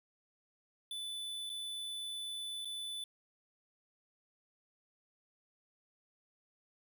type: tone with dropouts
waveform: square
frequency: 3492 Hz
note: A7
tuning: 14 cents flat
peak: -40 dBFS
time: 0.91-3.04 s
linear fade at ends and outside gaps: 2 ms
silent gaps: 1.495-1.499 / 2.648-2.654 s
effects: none